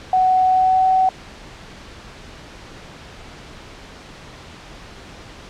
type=tone with pitch glide; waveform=sine; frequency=745 to 753.2 Hz; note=F#5 to F#5; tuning=+12 to +31 cents; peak=-12 dBFS; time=0.13-1.09 s; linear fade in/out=2 ms; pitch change=+19 cents; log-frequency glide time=0.45-0.87 s; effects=pink hiss -39 dBFS RMS until 5.49 s + low-pass 5000 Hz 12 dB/octave